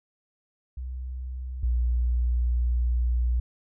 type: tone pair in turn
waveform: sine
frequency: 63.4 / 60.3 Hz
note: B1 / B1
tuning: +46 / -41 cents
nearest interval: minor second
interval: 87 cents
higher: first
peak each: -31 / -21 dBFS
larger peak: second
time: 0.77-1.63 / 1.63-3.4 s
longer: second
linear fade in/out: 5 ms
effects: none